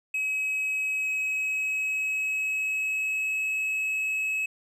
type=tone with pitch glide; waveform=triangle; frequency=2550 to 2574 Hz; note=D#7 to E7; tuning=+42 to -42 cents; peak=-24 dBFS; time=0.14-4.46 s; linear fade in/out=5 ms; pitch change=+16 cents; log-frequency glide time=0.97-3.4 s; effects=none